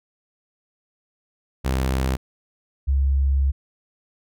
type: tone pair in turn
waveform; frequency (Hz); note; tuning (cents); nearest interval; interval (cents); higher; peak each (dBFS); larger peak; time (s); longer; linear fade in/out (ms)
sawtooth / sine; 65.41 / 68.36; C2 / C#2; 0 / -24; minor second; 76; second; -16; neither; 1.64-2.17 / 2.87-3.52; second; 20
effects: none